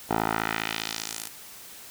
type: tone with band-pass filter sweep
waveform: 10% pulse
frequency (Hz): 55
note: A1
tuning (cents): 0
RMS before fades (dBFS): -30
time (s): 0.09-1.29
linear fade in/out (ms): 20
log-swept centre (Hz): 700 to 11000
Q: 1.2
effects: white hiss -45 dBFS RMS until 1.9 s